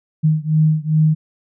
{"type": "beating tone pair", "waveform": "sine", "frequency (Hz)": [154.6, 157.1], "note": ["D#3", "D#3"], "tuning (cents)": [-11, 17], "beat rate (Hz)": 2.5, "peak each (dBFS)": [-15, -16], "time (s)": [0.23, 1.15], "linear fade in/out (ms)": 20, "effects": []}